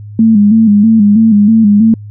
sine tone with vibrato, 214.3 Hz, A3, 45 cents flat, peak -3 dBFS, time 0.19-1.94 s, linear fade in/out 2 ms, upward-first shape square, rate 3.1 Hz, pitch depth 74 cents each way, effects added 104 Hz sine -25 dBFS peak until 2.1 s

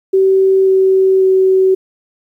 sine tone with pitch steps, 383.2 / 380.8 / 378.4 Hz, G4 / F#4 / F#4, -39 / +50 / +39 cents, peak -7 dBFS, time 0.13-1.75 s, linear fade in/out 10 ms, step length 540 ms, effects 8-bit

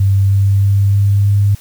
sine tone with pitch steps, 98 / 98.74 / 99.48 / 100.23 / 100.99 Hz, G2 / G2 / G2 / G2 / G#2, 0 / +13 / +26 / +39 / -48 cents, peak -8 dBFS, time 0-1.55 s, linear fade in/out 5 ms, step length 310 ms, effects white hiss -42 dBFS RMS until 1.6 s

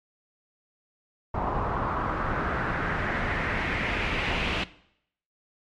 pink noise with low-pass filter sweep, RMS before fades -28 dBFS, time 1.34-4.64 s, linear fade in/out 5 ms, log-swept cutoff 980 to 2900 Hz, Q 2.7, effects noise-tail reverb RT60 0.7 s tail -18 dB re dry + MP3 64 kbps

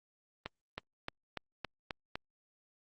accelerating click train, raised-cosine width 0.3 ms, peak -21 dBFS, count 7, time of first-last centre 0.46-2.155 s, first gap 320 ms, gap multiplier 0.95, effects Opus 32 kbps

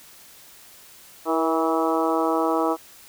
harmonic tone with a mistuned harmonic, 162.5 Hz, E3, 24 cents flat, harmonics 2 / 3 / 4 / 5 / 6 / 7 / 8, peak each -24 / -26 / -27 / -28 / -29 / -29 / -30 dBFS, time 1.25-2.77 s, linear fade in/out 50 ms, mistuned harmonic 3, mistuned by -35 cents, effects white hiss -48 dBFS RMS until 3.08 s

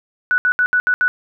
sine tone bursts at uneven times, 1480 Hz, F#6, in tune, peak -12 dBFS, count 6, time 0.31-0.38 / 0.45-0.52 / 0.59-0.66 / 0.73-0.8 / 0.87-0.94 / 1.01-1.08 s, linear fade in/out 0 ms, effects none

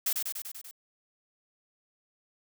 blue noise with echo, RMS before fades -28 dBFS, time 0.06-0.13 s, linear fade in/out 5 ms, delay 97 ms, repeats 6, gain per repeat -3 dB, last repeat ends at 0.712 s, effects none

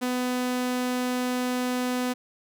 sawtooth tone, 250 Hz, B3, 21 cents sharp, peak -21 dBFS, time 0.01-2.14 s, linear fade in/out 20 ms, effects none

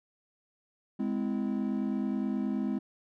triangle chord, Ab augmented, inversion none, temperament equal with one note detuned, 207.7 / 257.1 / 329.6 Hz, Ab3 / C4 / E4, 0 / -30 / 0 cents, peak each -29 / -30 / -35 dBFS, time 0.99-2.79 s, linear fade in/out 10 ms, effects tanh soft clip ceiling -18 dBFS

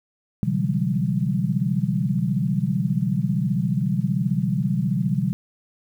sine tone cluster, 126 / 143.7 / 166.4 / 184.9 / 199.8 Hz, B2 / D3 / E3 / F#3 / G3, +35 / -37 / +17 / -1 / +33 cents, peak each -26 dBFS, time 0.43-5.33 s, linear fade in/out 0 ms, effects 9-bit

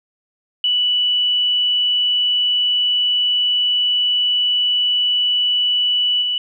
sine tone with level steps, 2960 Hz, F#7, in tune, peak -14 / -17 dBFS, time 0.64-6.38 s, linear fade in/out 2 ms, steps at 6.21 s, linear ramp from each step 20 ms, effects none

